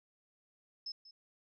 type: tone with echo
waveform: sine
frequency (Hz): 5220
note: E8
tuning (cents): -18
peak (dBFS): -39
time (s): 0.86-0.92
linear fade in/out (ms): 5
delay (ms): 190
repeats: 1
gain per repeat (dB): -15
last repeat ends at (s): 1.11
effects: none